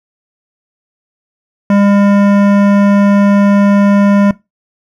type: tone with hard clipping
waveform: sine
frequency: 201.4 Hz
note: G3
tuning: 47 cents sharp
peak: -8 dBFS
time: 1.7-4.31 s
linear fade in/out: 2 ms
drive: 16 dB
effects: noise-tail reverb RT60 0.2 s tail -19 dB re dry